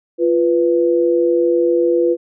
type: tone pair together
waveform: sine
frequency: 346.3 / 493.9 Hz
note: F4 / B4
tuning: -15 / 0 cents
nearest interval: tritone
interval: 615 cents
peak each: -14 / -15 dBFS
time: 0.18-2.17 s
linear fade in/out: 50 ms
effects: none